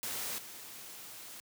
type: noise with level steps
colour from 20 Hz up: white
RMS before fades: -38 / -48 dBFS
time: 0.03-1.4 s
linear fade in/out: 0 ms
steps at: 0.38 s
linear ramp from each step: 5 ms
effects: high-pass 100 Hz 12 dB/octave